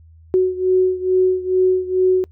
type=beating tone pair; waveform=sine; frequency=370 / 372.3 Hz; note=F#4 / F#4; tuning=0 / +11 cents; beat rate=2.3 Hz; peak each=-15 / -18 dBFS; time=0.34-2.24 s; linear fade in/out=0 ms; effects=noise-tail reverb RT60 0.1 s tail -26 dB re dry + added 81 Hz sine -43 dBFS peak until 2.31 s